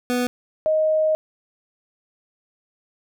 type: tone pair in turn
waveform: 25% pulse / sine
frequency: 246.9 / 624.9 Hz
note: B3 / D#5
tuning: 0 / +7 cents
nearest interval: octave + major third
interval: 1607 cents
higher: second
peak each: -16 dBFS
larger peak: neither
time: 0.1-0.27 / 0.66-1.15 s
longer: second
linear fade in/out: 0 ms
effects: none